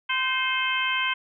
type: harmonic tone with a mistuned harmonic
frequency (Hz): 518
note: C5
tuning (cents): -17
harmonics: 2 / 3 / 4 / 5 / 6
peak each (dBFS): -29 / -29 / -29 / -29 / -29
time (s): 0.09-1.14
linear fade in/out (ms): 10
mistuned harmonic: 4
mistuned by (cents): +39
effects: none